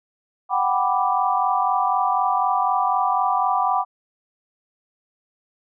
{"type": "chord", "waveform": "sine", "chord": "G major seventh", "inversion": "third", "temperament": "equal", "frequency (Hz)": [740, 784, 987.8, 1174.7], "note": ["F#5", "G5", "B5", "D6"], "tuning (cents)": [0, 0, 0, 0], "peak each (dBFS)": -23, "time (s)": [0.49, 3.85], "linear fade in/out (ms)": 50, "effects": []}